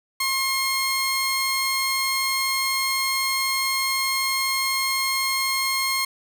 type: tone pair together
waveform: sawtooth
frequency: 1069.5 / 2139 Hz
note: C6 / C7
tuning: +38 / +38 cents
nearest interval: octave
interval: 1200 cents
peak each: -22 / -18 dBFS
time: 0.2-6.05 s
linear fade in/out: 5 ms
effects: none